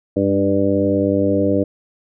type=harmonic tone with a mistuned harmonic; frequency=98.8 Hz; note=G2; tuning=14 cents sharp; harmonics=1 / 2 / 3 / 4 / 5 / 6; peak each=-24 / -22 / -18 / -24 / -20 / -22 dBFS; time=0.16-1.64 s; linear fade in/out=10 ms; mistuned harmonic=2; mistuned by=+18 cents; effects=none